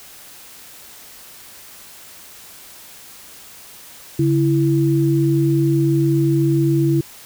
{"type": "tone pair together", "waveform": "sine", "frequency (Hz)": [141.37, 331.6], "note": ["C#3", "E4"], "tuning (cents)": [34, 10], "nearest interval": "octave + minor third", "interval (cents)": 1476, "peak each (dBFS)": -16, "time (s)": [4.19, 7.01], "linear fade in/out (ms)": 5, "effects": ["white hiss -41 dBFS RMS until 7.25 s"]}